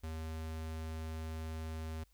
square tone, 79.8 Hz, D#2, 44 cents sharp, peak -40 dBFS, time 0.03-2.04 s, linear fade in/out 10 ms, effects added 50 Hz sine -67 dBFS peak until 2.13 s + white hiss -75 dBFS RMS until 2.13 s

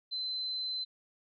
sine tone, 4060 Hz, B7, 47 cents sharp, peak -33 dBFS, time 0.11-0.85 s, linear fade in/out 20 ms, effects none

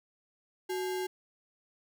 sine tone with sample-and-hold, 370 Hz, F#4, in tune, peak -31 dBFS, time 0.69-1.07 s, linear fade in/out 10 ms, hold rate 1225 Hz, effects none

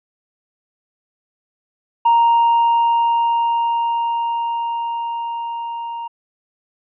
triangle tone with level ramp, 932.3 Hz, A#5, in tune, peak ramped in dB -7 to -23 dBFS, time 2.05-6.08 s, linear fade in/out 10 ms, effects tanh soft clip ceiling -4 dBFS + resampled to 8000 Hz

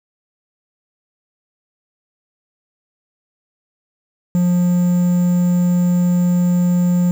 triangle tone with quantisation, 177 Hz, F3, 23 cents sharp, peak -10 dBFS, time 4.35-7.11 s, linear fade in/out 0 ms, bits 6, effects none

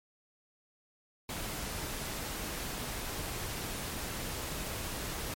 pink noise, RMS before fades -38 dBFS, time 1.29-5.34 s, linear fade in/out 2 ms, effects MP3 64 kbps

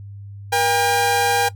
sawtooth tone pair together, 477.5 / 803 Hz, A#4 / G5, +42 / +41 cents, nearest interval major sixth, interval 899 cents, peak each -18 / -13 dBFS, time 0.52-1.49 s, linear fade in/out 10 ms, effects noise-tail reverb RT60 0.1 s tail -18 dB re dry + added 100 Hz sine -33 dBFS peak until 1.55 s

